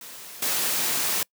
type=noise with level steps; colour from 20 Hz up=white; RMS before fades=-41 / -25 dBFS; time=0.01-1.23 s; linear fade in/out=2 ms; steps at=0.42 s; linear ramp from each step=5 ms; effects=noise-tail reverb RT60 0.1 s tail -26 dB re dry + high-pass 150 Hz 12 dB/octave